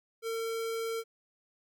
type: tone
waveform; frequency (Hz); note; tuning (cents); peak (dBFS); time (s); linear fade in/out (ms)
square; 453.8; A#4; -47; -33; 0.22-1.04; 50
effects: none